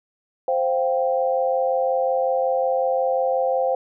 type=chord; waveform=sine; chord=C suspended fourth; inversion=none; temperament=equal; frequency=523.3 / 698.5 / 784 Hz; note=C5 / F5 / G5; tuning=0 / 0 / 0 cents; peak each=-20 / -25 / -25 dBFS; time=0.48-3.75 s; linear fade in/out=2 ms; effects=none